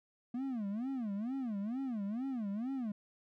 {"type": "tone with vibrato", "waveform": "triangle", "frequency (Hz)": 231.9, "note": "A#3", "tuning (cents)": -9, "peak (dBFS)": -33, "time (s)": [0.34, 2.92], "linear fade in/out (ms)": 5, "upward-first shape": "sine", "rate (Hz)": 2.2, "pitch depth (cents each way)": 280, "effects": []}